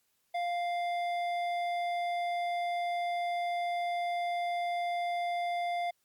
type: tone with hard clipping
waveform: sine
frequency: 698.5 Hz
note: F5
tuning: in tune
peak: -32 dBFS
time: 0.34-5.91 s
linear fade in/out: 10 ms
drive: 10 dB
effects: white hiss -75 dBFS RMS until 6.04 s + Opus 48 kbps